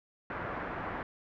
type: low-pass noise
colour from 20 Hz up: white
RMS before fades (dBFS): -38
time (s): 0.3-1.03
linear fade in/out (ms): 2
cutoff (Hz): 1600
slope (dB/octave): 24
effects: none